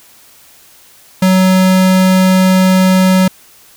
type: tone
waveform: square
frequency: 186.8 Hz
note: F#3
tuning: 17 cents sharp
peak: -7 dBFS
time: 1.22-3.28 s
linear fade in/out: 5 ms
effects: white hiss -43 dBFS RMS until 3.76 s